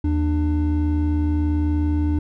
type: tone pair together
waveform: triangle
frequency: 78.9 / 297.9 Hz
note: D#2 / D4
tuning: +25 / +25 cents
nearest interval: octave + major seventh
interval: 2300 cents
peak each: -17 / -20 dBFS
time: 0.04-2.19 s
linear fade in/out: 5 ms
effects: none